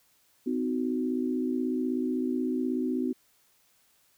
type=chord; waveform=sine; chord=C diminished; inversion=none; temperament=equal with one note detuned; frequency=254.9 / 311.1 / 370 Hz; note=C4 / Eb4 / Gb4; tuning=-45 / 0 / 0 cents; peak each=-28 / -33 / -33 dBFS; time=0.46-3.13 s; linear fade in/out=10 ms; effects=white hiss -66 dBFS RMS until 4.17 s